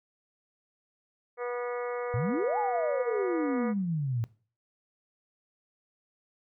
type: harmonic tone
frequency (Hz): 243.4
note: B3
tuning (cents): -25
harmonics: 2 / 3 / 4 / 5 / 6 / 7 / 8 / 9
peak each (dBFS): -32 / -42 / -44 / -41 / -48 / -49 / -48 / -48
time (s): 1.37-3.74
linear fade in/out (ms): 50
type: exponential two-way sweep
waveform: sine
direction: up then down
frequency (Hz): 103.83 to 870 to 110.6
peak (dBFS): -27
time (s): 2.14-4.24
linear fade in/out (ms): 0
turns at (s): 2.58
effects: noise-tail reverb RT60 0.4 s tail -20 dB re dry